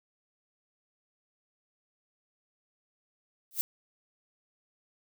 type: noise with exponential growth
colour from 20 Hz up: violet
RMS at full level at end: -24 dBFS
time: 3.51-3.61 s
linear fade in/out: 0 ms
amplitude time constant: 21 ms
effects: none